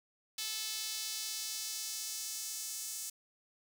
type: tone with high-pass filter sweep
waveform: sawtooth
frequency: 435.8 Hz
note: A4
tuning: 17 cents flat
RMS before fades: -40 dBFS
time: 0.38-3.1 s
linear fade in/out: 5 ms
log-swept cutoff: 4000 to 7000 Hz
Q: 1.5
effects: none